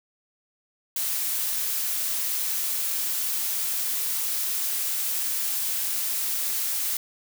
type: noise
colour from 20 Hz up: blue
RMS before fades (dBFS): -27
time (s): 0.96-6.97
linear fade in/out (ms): 2
effects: none